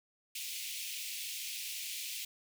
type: high-pass noise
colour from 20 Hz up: pink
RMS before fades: -41 dBFS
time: 0.35-2.25 s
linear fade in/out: 5 ms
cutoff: 2300 Hz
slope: 48 dB/octave
effects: none